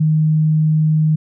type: tone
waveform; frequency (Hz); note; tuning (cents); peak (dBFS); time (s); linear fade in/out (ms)
sine; 155.56; D#3; 0; -11; 0-1.16; 10
effects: none